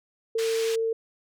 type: tone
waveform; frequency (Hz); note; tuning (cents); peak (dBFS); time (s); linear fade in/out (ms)
sine; 451.3; A4; +44; -23; 0.35-0.93; 5
type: band-pass noise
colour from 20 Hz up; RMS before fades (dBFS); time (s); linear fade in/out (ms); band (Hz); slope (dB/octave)
pink; -36; 0.38-0.76; 10; 2000 to 7500; 12
effects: none